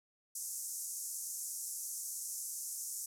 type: band-pass noise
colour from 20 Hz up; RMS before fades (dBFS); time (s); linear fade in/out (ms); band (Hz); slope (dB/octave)
pink; -42; 0.35-3.06; 5; 6000 to 13000; 48
effects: none